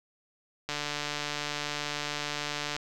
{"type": "click train", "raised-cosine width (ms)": 0.2, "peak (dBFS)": -15, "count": 306, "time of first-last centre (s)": [0.69, 2.765], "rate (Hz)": 147, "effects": []}